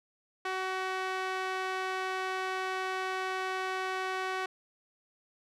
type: tone with band-pass filter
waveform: sawtooth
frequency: 375.9 Hz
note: F#4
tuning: 27 cents sharp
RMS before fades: -34 dBFS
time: 0.45-4.46 s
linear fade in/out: 5 ms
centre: 1500 Hz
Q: 0.83
effects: none